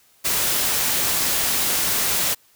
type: noise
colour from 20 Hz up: white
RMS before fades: -21 dBFS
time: 0.24-2.35 s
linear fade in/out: 20 ms
effects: white hiss -57 dBFS RMS until 2.55 s